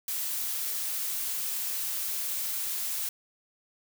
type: noise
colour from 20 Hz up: blue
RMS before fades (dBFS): -32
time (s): 0.08-3.09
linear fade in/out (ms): 2
effects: none